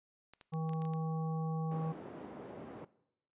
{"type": "clicks", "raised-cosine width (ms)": 0.2, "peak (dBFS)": -36, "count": 8, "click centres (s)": [0.336, 0.412, 0.537, 0.693, 0.734, 0.82, 0.852, 0.936]}
{"type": "harmonic tone", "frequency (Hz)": 160, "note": "D#3", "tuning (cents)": 49, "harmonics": [1, 3, 5, 7], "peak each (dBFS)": [-34, -46, -46, -49], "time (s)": [0.52, 1.93], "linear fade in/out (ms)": 20}
{"type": "band-pass noise", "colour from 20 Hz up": "white", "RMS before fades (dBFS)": -48, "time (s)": [1.71, 2.85], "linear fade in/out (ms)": 5, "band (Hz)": [160, 490], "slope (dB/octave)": 12}
{"effects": ["noise-tail reverb RT60 0.8 s tail -19 dB re dry", "resampled to 8000 Hz"]}